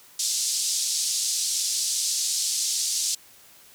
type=band-pass noise; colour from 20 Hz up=pink; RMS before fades=-26 dBFS; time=0.19-3.15 s; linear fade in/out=5 ms; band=4600 to 9100 Hz; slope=24 dB/octave; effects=white hiss -52 dBFS RMS until 3.74 s